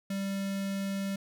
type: tone with notch filter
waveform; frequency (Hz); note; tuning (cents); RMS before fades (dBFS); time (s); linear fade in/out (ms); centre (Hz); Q
square; 196; G3; 0; -33; 0.1-1.16; 5; 900; 1.7
effects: none